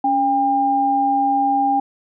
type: tone pair together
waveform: sine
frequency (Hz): 279.9 / 801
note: C#4 / G5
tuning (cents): +17 / +37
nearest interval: octave + tritone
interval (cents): 1820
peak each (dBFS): -22 / -15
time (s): 0.04-1.8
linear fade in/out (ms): 5
effects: none